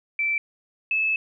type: tone pair in turn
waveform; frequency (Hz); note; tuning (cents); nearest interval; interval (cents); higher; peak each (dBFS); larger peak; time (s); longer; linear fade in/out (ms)
sine; 2331 / 2607; D7 / E7; -14 / -20; major second; 194; second; -21 / -20; second; 0.19-0.38 / 0.91-1.16; second; 2
effects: none